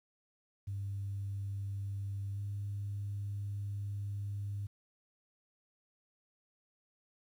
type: tone with pitch glide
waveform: sine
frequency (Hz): 99.3 to 101.09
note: G2 to G#2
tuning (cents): +23 to -46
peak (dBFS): -35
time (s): 0.67-4.67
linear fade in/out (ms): 10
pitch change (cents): +31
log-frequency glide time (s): 2.34-2.39
effects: tanh soft clip ceiling -31 dBFS + 11-bit